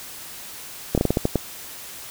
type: slowing click train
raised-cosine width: 2 ms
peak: -5 dBFS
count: 8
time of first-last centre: 0.95-1.357 s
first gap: 27 ms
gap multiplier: 1.25
effects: white hiss -38 dBFS RMS until 2.1 s